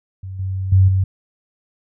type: tone with level steps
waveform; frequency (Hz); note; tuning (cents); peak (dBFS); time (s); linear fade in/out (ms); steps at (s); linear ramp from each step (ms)
sine; 94.9; F#2; +44; -27 / -20 / -8 / -13; 0.23-1.04; 5; 0.39 / 0.72 / 0.88; 5
effects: none